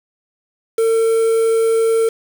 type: tone with quantisation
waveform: triangle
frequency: 451.9 Hz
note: A4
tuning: 46 cents sharp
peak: -10 dBFS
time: 0.78-2.09 s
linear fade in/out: 5 ms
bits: 5
effects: none